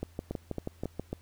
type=two click trains; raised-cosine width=2 ms; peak=-20 / -20 dBFS; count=7 / 4; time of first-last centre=0.03-0.996 / 0.31-1.13 s; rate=6.21 / 3.66 Hz; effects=added 84 Hz sine -55 dBFS peak until 1.21 s + pink hiss -63 dBFS RMS until 1.21 s